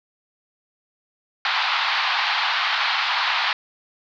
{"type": "band-pass noise", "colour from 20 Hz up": "pink", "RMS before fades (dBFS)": -22, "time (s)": [1.45, 3.53], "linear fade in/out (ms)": 2, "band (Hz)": [800, 4500], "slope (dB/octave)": 48, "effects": []}